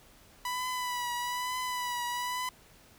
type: tone with vibrato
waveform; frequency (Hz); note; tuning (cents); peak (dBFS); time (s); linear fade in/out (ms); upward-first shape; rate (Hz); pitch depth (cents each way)
sawtooth; 987.8; B5; 0; -28; 0.45-2.49; 2; triangle; 1.1; 41
effects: pink hiss -58 dBFS RMS until 2.98 s